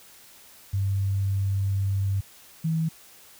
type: tone pair in turn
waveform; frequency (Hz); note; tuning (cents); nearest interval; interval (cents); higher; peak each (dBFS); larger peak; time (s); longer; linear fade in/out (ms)
sine; 98 / 161.46; G2 / E3; 0 / -36; major sixth; 864; second; -22; neither; 0.73-2.21 / 2.64-2.89; first; 10
effects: white hiss -51 dBFS RMS until 3.39 s